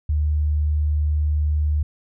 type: tone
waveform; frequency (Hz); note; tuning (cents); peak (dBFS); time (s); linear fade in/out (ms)
sine; 75.2; D2; +42; -17; 0.09-1.83; 5
effects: none